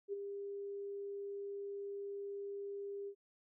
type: tone with ADSR envelope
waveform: sine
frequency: 400.9 Hz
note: G4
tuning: 39 cents sharp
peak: -35 dBFS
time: 0.08-3.15 s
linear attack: 49 ms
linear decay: 16 ms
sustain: -6 dB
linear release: 73 ms
effects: none